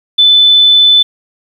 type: tone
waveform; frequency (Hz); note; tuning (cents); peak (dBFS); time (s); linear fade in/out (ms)
sine; 3508; A7; -6; -3; 0.18-1.03; 10
effects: 7-bit